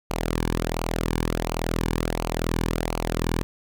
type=tone with flanger; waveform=sawtooth; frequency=41.2 Hz; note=E1; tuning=in tune; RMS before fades=-26 dBFS; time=0.1-3.43 s; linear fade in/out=0 ms; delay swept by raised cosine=0.55 to 1.55 ms; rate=1.4 Hz; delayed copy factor=-0.65; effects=none